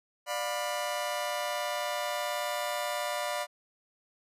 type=chord; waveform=sawtooth; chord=B diminished; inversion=first; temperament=just; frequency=592.7 / 711.2 / 987.8 Hz; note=D5 / F5 / B5; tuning=+16 / +31 / 0 cents; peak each=-30 / -32 / -33 dBFS; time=0.26-3.47 s; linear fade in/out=50 ms; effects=resampled to 32000 Hz